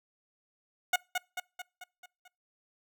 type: tone with echo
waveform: 15% pulse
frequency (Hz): 727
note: F#5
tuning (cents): -31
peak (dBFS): -17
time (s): 0.93-0.96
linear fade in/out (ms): 5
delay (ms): 220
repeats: 6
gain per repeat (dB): -5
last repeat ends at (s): 2.28
effects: noise-tail reverb RT60 0.3 s tail -26 dB re dry